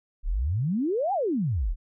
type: exponential two-way sweep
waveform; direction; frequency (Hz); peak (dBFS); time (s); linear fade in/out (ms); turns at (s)
sine; up then down; 31.77 to 830.6 to 31.77; -23; 0.23-1.76; 50; 1.13
effects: none